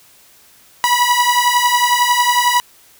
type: beating tone pair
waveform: sawtooth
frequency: 970 / 981 Hz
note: B5 / B5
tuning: -31 / -12 cents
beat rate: 11 Hz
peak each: -11 dBFS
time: 0.84-2.6 s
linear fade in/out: 0 ms
effects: white hiss -48 dBFS RMS until 2.99 s